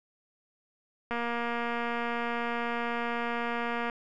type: click train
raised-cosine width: 0.5 ms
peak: -18 dBFS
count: 659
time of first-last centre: 1.11-3.898 s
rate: 236 Hz
effects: none